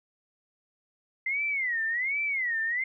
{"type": "tone with vibrato", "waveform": "sine", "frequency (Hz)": 2042, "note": "C7", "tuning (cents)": -43, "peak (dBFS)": -26, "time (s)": [1.26, 2.84], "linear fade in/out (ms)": 5, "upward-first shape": "sine", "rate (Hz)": 1.3, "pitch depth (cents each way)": 230, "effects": []}